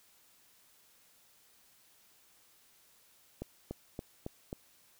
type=accelerating click train; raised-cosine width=2 ms; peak=-25 dBFS; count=5; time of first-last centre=3.42-4.529 s; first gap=290 ms; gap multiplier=0.97; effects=white hiss -65 dBFS RMS until 4.99 s